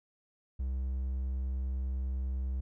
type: tone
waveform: triangle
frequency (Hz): 65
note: C2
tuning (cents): -11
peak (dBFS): -29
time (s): 0.59-2.61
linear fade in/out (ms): 10
effects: none